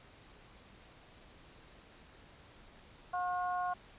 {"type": "harmonic tone", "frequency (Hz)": 359.9, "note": "F#4", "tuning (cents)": -48, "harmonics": [2, 3, 4], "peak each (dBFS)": [-34, -38, -43], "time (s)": [3.13, 3.74], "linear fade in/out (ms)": 10, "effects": ["pink hiss -58 dBFS RMS until 3.98 s", "resampled to 8000 Hz"]}